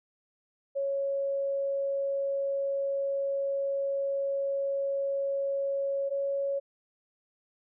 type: tone pair in turn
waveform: sine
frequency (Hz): 553 / 555.5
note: C#5 / C#5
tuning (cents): -4 / +4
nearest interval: unison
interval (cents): 8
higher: second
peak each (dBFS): -27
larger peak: neither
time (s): 0.75-6.1 / 6.1-6.6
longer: first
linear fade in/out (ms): 20
effects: none